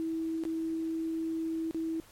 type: tone with dropouts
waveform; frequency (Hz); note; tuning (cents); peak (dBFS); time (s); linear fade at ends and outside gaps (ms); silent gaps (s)
sine; 324.5; E4; -27; -30; 0-2; 0; 0.437-0.452 / 1.71-1.746
effects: pink hiss -57 dBFS RMS until 2.11 s + MP3 64 kbps